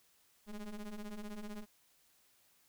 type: ring-modulated tone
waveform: square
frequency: 103.2 Hz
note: G#2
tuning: 10 cents flat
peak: -40 dBFS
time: 0.46-1.66 s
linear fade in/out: 50 ms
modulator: 111 Hz
effects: white hiss -70 dBFS RMS until 2.68 s